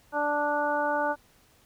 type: harmonic tone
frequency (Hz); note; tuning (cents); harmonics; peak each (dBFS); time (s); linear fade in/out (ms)
293.7; D4; 0; 1 / 2 / 3 / 4 / 5; -35 / -29 / -28 / -35 / -31; 0.12-1.16; 50
effects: pink hiss -61 dBFS RMS until 1.65 s